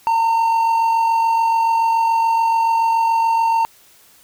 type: tone with amplitude modulation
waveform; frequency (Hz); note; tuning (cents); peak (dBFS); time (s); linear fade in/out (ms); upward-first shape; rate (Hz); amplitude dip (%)
triangle; 911; A#5; -40; -10; 0.07-3.65; 0; sine; 47; 35
effects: white hiss -50 dBFS RMS until 4.23 s